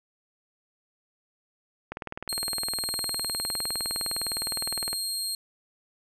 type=click train; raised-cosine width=0.5 ms; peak=-19 dBFS; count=60; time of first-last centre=1.92-4.93 s; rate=19.6 Hz
type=tone; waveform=25% pulse; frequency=4226 Hz; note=C8; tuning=16 cents sharp; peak=-24 dBFS; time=2.29-5.35 s; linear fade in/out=2 ms
effects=none